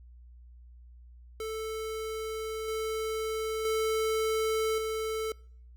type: tone with level steps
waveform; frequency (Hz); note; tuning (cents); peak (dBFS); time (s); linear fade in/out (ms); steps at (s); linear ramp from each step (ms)
square; 440; A4; 0; -34 / -31 / -27 / -31; 1.4-5.32; 2; 2.68 / 3.65 / 4.78; 2
effects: noise-tail reverb RT60 0.6 s tail -25 dB re dry + added 60 Hz sine -49 dBFS peak until 5.76 s